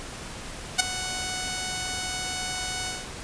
5% pulse tone with ADSR envelope, 740 Hz, F#5, in tune, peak -3 dBFS, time 0.78-3.09 s, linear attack 19 ms, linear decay 10 ms, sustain -15 dB, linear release 220 ms, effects pink hiss -38 dBFS RMS until 3.23 s + resampled to 22050 Hz

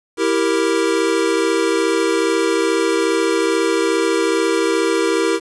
square chord, E diminished, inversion none, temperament equal, 329.6 / 392 / 466.2 Hz, E4 / G4 / Bb4, 0 / 0 / 0 cents, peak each -20 dBFS, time 0.17-5.4 s, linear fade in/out 50 ms, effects resampled to 22050 Hz + 7-bit

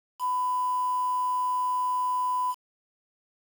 sine tone with quantisation, 1000 Hz, B5, 21 cents sharp, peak -24 dBFS, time 0.19-2.55 s, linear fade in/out 50 ms, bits 7, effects none

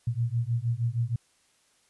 sine beating tone pair, 114.6 / 121 Hz, A#2 / B2, -29 / -35 cents, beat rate 6.4 Hz, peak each -28 dBFS, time 0.07-1.16 s, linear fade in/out 5 ms, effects white hiss -66 dBFS RMS until 1.89 s + resampled to 24000 Hz

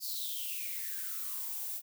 violet noise with high-pass filter sweep, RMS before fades -38 dBFS, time 0-1.82 s, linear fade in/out 50 ms, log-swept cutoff 4800 to 630 Hz, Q 9.3, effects none

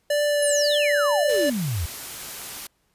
square tone with vibrato, 584 Hz, D5, 10 cents flat, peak -20 dBFS, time 0.1-1.5 s, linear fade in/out 5 ms, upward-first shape triangle, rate 1.9 Hz, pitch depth 14 cents each way
sine exponential sweep, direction down, 10548 to 74.4 Hz, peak -23 dBFS, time 0.42-1.86 s, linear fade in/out 5 ms
white noise, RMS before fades -35 dBFS, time 1.29-2.67 s, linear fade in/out 5 ms
effects pink hiss -68 dBFS RMS until 2.94 s + resampled to 32000 Hz

